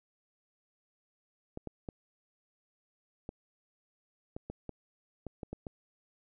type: clicks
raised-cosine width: 2 ms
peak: -26 dBFS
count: 11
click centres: 1.574 / 1.673 / 1.888 / 3.291 / 4.365 / 4.5 / 4.693 / 5.267 / 5.432 / 5.53 / 5.668 s
effects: none